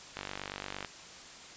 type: click train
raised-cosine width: 0.3 ms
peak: -21 dBFS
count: 34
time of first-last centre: 0.17-0.848 s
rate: 48.7 Hz
effects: white hiss -49 dBFS RMS until 1.56 s + resampled to 16000 Hz